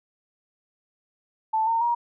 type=tone with pitch steps; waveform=sine; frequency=880 / 913.1 / 947.5 Hz; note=A5 / A#5 / A#5; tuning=0 / -36 / +28 cents; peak=-20 dBFS; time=1.53-1.95 s; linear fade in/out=10 ms; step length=140 ms; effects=none